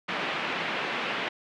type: band-pass noise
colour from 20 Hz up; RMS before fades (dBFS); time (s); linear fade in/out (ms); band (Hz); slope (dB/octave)
white; -31; 0.08-1.29; 10; 160 to 2900; 24
effects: none